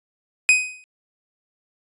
45% pulse tone with exponential decay, 2505 Hz, D#7, 11 cents sharp, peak -9 dBFS, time 0.49-0.84 s, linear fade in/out 0 ms, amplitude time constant 75 ms, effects resampled to 24000 Hz

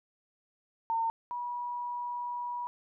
sine tone pair in turn, 910 / 969.2 Hz, A#5 / B5, -42 / -33 cents, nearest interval minor second, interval 109 cents, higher second, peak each -27 / -33 dBFS, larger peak first, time 0.9-1.1 / 1.31-2.67 s, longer second, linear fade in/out 0 ms, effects none

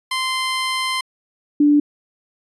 15% pulse / sine tone pair in turn, 1040 / 292.9 Hz, C6 / D4, -11 / -5 cents, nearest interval octave + minor seventh, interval 2194 cents, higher first, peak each -13 / -10 dBFS, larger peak second, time 0.11-1.01 / 1.6-1.8 s, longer first, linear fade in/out 5 ms, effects resampled to 24000 Hz

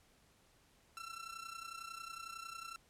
sawtooth tone with amplitude modulation, 1347 Hz, E6, 37 cents sharp, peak -39 dBFS, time 0.97-2.76 s, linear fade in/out 0 ms, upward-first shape sine, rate 31 Hz, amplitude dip 75%, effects pink hiss -69 dBFS RMS until 2.89 s + low-pass 12000 Hz 12 dB/octave

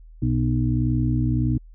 harmonic tone, 61.6 Hz, B1, 4 cents flat, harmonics 1 / 2 / 4 / 5, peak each -25 / -21 / -26 / -27 dBFS, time 0.22-1.58 s, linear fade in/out 5 ms, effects added 40 Hz sine -42 dBFS peak until 1.74 s

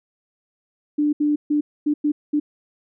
sine tone bursts at uneven times, 296.2 Hz, D4, 15 cents sharp, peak -16 dBFS, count 6, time 0.98-1.13 / 1.2-1.36 / 1.5-1.61 / 1.86-1.94 / 2.04-2.12 / 2.33-2.4 s, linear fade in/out 10 ms, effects none

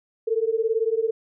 sine beating tone pair, 440 / 458 Hz, A4 / A#4, 0 / -31 cents, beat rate 18 Hz, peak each -23 dBFS, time 0.27-1.11 s, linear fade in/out 10 ms, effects none

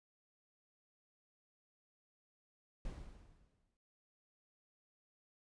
brown noise with exponential decay, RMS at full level -44 dBFS, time 2.85-3.77 s, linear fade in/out 2 ms, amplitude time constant 200 ms, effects resampled to 22050 Hz

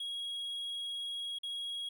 triangle tone with dropouts, 3306 Hz, G#7, 9 cents flat, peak -35 dBFS, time 0-1.89 s, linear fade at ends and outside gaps 5 ms, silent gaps 1.387-1.432 s, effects none

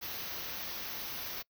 white band-stop noise, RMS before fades -40 dBFS, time 0.01-1.43 s, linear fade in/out 20 ms, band 6200 to 12000 Hz, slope 96 dB/octave, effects noise-tail reverb RT60 0.1 s tail -24 dB re dry

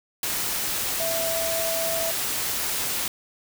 sine tone in noise, 659.3 Hz, E5, in tune, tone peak -27 dBFS, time 1-2.11 s, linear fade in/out 2 ms, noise white, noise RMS -27 dBFS, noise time 0.23-3.08 s, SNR -3 dB, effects none

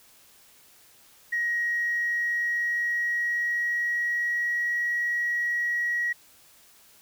sine tone with pitch glide, 1891 to 1909.7 Hz, A#6 to A#6, +24 to +41 cents, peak -23 dBFS, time 1.32-6.13 s, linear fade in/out 10 ms, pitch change +17 cents, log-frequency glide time 1.52-4.76 s, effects tanh soft clip ceiling -19 dBFS + white hiss -56 dBFS RMS until 7.01 s

